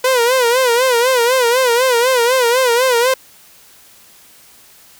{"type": "tone with vibrato", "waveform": "sawtooth", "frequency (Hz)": 493.9, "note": "B4", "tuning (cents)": 0, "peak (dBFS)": -7, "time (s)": [0.04, 3.14], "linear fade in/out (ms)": 5, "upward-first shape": "sine", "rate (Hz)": 4, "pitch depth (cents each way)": 110, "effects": ["white hiss -45 dBFS RMS until 4.99 s"]}